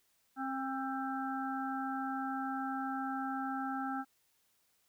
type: harmonic tone with a mistuned harmonic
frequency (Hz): 266.6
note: C4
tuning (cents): +33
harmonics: 1 / 3 / 5 / 6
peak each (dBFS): -38 / -39 / -41 / -46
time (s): 0.36-4.05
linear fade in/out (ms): 50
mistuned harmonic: 6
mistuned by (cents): -29
effects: white hiss -74 dBFS RMS until 4.88 s